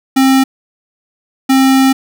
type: tone pair in turn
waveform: square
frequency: 266 / 266 Hz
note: C4 / C4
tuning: +29 / +29 cents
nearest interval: unison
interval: 0 cents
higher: neither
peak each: -7 dBFS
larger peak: neither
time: 0.16-0.44 / 1.49-1.93 s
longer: second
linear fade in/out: 10 ms
effects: none